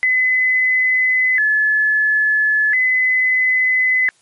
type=tone with vibrato; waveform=sine; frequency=1864.7 Hz; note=A#6; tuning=in tune; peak=-12 dBFS; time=0.03-4.09 s; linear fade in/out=0 ms; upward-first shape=square; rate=0.37 Hz; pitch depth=140 cents each way; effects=white hiss -56 dBFS RMS until 4.21 s + MP3 48 kbps